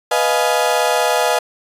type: chord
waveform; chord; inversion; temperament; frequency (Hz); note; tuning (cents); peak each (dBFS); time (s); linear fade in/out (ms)
35% pulse; F half-diminished seventh; second; equal with one note detuned; 493.9 / 622.3 / 698.5 / 841.7; Cb5 / Eb5 / F5 / Ab5; 0 / 0 / 0 / +23; -18; 0.11-1.39; 5
effects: resampled to 32000 Hz